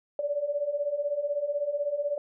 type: beating tone pair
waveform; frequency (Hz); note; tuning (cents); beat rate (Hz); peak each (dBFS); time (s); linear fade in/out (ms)
sine; 567 / 583; C#5 / D5; +39 / -13; 16; -32 / -28; 0.19-2.18; 2
effects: none